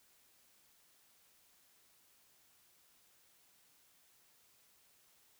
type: silence
effects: white hiss -69 dBFS RMS until 5.39 s